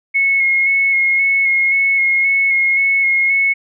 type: tone with vibrato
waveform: sine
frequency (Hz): 2177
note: C#7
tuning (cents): -32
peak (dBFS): -11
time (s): 0.14-3.54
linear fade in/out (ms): 20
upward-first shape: square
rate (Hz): 1.9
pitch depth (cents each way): 17
effects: none